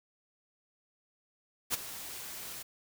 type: noise with ADSR envelope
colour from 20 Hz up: white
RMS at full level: -28 dBFS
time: 1.7-2.63 s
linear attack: 39 ms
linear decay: 16 ms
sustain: -15 dB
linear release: 12 ms
effects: none

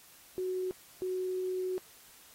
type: tone bursts at uneven times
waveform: sine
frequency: 370 Hz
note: F#4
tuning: in tune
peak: -31 dBFS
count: 2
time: 0.38-0.71 / 1.02-1.78 s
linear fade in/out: 0 ms
effects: white hiss -57 dBFS RMS until 2.34 s + AAC 48 kbps

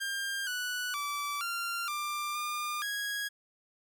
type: tone with pitch steps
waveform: sawtooth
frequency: 1600 / 1479 / 1158 / 1384 / 1188 / 1204 / 1653 Hz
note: G6 / F#6 / D6 / F6 / D6 / D6 / G#6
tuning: +35 / -1 / -25 / -16 / +20 / +43 / -9 cents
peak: -29 dBFS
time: 0-3.29 s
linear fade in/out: 20 ms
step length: 470 ms
effects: none

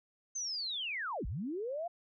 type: linear two-way sweep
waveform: sine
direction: down then up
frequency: 6320 to 37 to 714 Hz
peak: -35 dBFS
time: 0.35-1.88 s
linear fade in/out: 10 ms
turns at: 1.26 s
effects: none

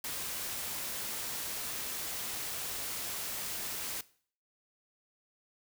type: noise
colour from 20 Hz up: white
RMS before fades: -38 dBFS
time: 0.04-4.01 s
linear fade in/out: 2 ms
effects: noise-tail reverb RT60 0.5 s tail -19 dB re dry

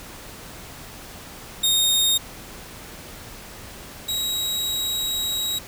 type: tone pair in turn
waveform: sawtooth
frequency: 3702 / 3833 Hz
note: A#7 / A#7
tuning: -13 / +47 cents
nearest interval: minor second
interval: 60 cents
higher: second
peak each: -14 / -20 dBFS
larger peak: first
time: 1.63-2.18 / 4.08-5.59 s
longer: second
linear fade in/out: 10 ms
effects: pink hiss -40 dBFS RMS until 5.67 s

